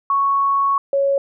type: tone pair in turn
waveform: sine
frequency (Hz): 1108.7 / 554.4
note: C#6 / C#5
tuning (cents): 0 / 0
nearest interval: octave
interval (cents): 1200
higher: first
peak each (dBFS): -14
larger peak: neither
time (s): 0.1-0.78 / 0.93-1.18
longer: first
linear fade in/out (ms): 2
effects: none